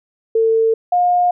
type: tone pair in turn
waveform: sine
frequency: 449.1 / 712.9 Hz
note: A4 / F5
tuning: +35 / +35 cents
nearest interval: minor sixth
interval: 800 cents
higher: second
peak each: -11 dBFS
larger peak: neither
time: 0.35-0.74 / 0.92-1.31 s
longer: neither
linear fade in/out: 5 ms
effects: none